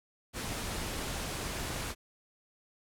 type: low-pass noise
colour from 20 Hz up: pink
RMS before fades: -37 dBFS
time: 0.33-1.95 s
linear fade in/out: 50 ms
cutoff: 12000 Hz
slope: 24 dB/octave
effects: none